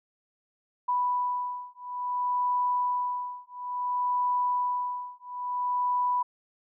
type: beating tone pair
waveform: sine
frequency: 987.8 / 988.38 Hz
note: B5 / B5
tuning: 0 / +1 cents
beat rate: 0.58 Hz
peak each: -29 dBFS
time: 0.88-6.23 s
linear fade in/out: 10 ms
effects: none